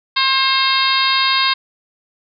harmonic tone, 533 Hz, C5, 32 cents sharp, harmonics 2 / 3 / 4 / 5 / 6 / 7 / 8 / 9, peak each -18 / -23 / -22 / -23 / -24 / -19 / -22 / -23 dBFS, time 0.16-1.54 s, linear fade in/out 10 ms, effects none

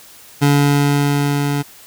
25% pulse tone with level ramp, 143.2 Hz, D3, 43 cents flat, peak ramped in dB -6 to -13 dBFS, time 0.41-1.63 s, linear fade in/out 20 ms, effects white hiss -42 dBFS RMS until 1.86 s

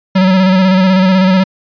square tone with vibrato, 187.7 Hz, F#3, 25 cents sharp, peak -7 dBFS, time 0.15-1.44 s, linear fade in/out 10 ms, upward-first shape square, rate 16 Hz, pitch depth 32 cents each way, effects resampled to 11025 Hz

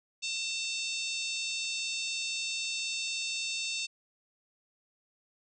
harmonic tone with a mistuned harmonic, 893 Hz, A5, 25 cents sharp, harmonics 3 / 4 / 5 / 6 / 7 / 8 / 9, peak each -36 / -38 / -40 / -42 / -43 / -44 / -45 dBFS, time 0.22-3.87 s, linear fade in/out 20 ms, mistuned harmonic 4, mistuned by +34 cents, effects none

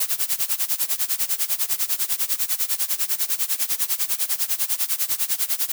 blue noise with tremolo, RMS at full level -20 dBFS, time 0-5.72 s, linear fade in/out 5 ms, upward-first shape sine, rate 10 Hz, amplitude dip 90%, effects none

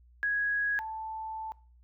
sine tone pair in turn, 1661.2 / 880 Hz, G#6 / A5, 0 / 0 cents, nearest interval major seventh, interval 1100 cents, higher first, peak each -26 / -35 dBFS, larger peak first, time 0.23-0.79 / 0.79-1.52 s, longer second, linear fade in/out 0 ms, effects noise-tail reverb RT60 0.4 s tail -21 dB re dry + added 60 Hz sine -56 dBFS peak until 1.83 s

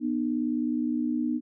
sine tone pair together, 244.6 / 304 Hz, B3 / D#4, -16 / -40 cents, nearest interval major third, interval 376 cents, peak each -27 / -28 dBFS, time 0-1.41 s, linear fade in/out 50 ms, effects none

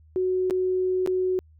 sine tone with dropouts, 370 Hz, F#4, in tune, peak -21 dBFS, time 0.16-1.39 s, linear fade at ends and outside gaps 0 ms, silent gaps 0.499-0.508 / 1.062-1.074 s, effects added 78 Hz sine -51 dBFS peak until 1.59 s

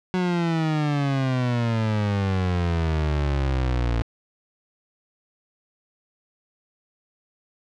30% pulse exponential sweep, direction down, 185 to 56.9 Hz, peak -18 dBFS, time 0.14-4.02 s, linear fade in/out 0 ms, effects low-pass 4000 Hz 12 dB/octave

